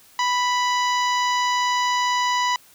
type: harmonic tone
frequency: 987.8 Hz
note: B5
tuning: in tune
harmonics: 1 / 2 / 3 / 4 / 5 / 6 / 7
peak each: -20 / -26 / -30 / -32 / -34 / -36 / -37 dBFS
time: 0.19-2.56 s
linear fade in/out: 2 ms
effects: white hiss -52 dBFS RMS until 2.74 s